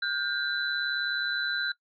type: tone cluster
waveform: sine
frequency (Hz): 1437 / 1576 / 3991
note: F6 / G6 / B7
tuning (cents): +49 / +9 / +17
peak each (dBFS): -32 / -30 / -33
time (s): 0.02-1.72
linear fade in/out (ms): 5
effects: noise-tail reverb RT60 0.1 s tail -19 dB re dry